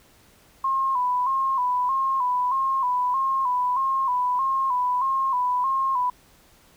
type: tone with vibrato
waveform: sine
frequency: 1031 Hz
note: C6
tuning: 26 cents flat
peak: -20 dBFS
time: 0.64-6.1 s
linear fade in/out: 5 ms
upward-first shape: square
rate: 1.6 Hz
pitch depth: 66 cents each way
effects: pink hiss -56 dBFS RMS until 6.76 s